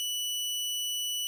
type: tone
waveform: sawtooth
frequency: 2960 Hz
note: F#7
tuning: in tune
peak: -27 dBFS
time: 0-1.27 s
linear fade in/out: 0 ms
effects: none